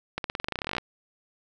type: accelerating click train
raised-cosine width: 0.3 ms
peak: -13 dBFS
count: 19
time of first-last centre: 0.18-0.782 s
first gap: 62 ms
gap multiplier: 0.92
effects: none